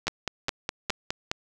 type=two click trains; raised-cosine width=0.2 ms; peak=-9 / -10 dBFS; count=4 / 6; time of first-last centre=0.08-1.315 / 0.07-1.105 s; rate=2.43 / 4.83 Hz; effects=none